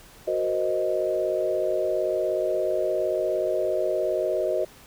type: chord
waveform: sine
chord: C half-diminished seventh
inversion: second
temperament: equal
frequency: 370 / 466.2 / 523.3 / 622.3 Hz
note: Gb4 / Bb4 / C5 / Eb5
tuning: 0 / 0 / 0 / 0 cents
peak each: -28 / -31 / -29 / -25 dBFS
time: 0.27-4.65 s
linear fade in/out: 10 ms
effects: pink hiss -50 dBFS RMS until 4.86 s